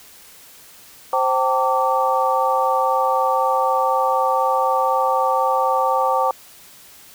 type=tone cluster; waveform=sine; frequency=525 / 775 / 899 / 1159 Hz; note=C5 / G5 / A5 / D6; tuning=+6 / -20 / +37 / -23 cents; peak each=-21 dBFS; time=1.13-6.31 s; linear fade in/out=2 ms; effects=white hiss -45 dBFS RMS until 7.14 s